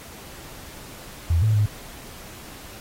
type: tone with pitch steps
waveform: sine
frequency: 83.6 / 108.8 / 104.6 Hz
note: E2 / A2 / G#2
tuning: +25 / -19 / +13 cents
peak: -16 dBFS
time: 1.3-1.66 s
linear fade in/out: 5 ms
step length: 120 ms
effects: pink hiss -42 dBFS RMS until 2.8 s + AAC 48 kbps